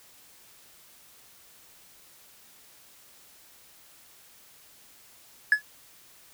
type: tone with exponential decay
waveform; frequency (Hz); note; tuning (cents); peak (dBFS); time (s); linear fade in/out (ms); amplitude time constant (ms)
triangle; 1700; G#6; +40; -10; 5.52-5.62; 2; 20
effects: tanh soft clip ceiling -9 dBFS + white hiss -55 dBFS RMS until 6.33 s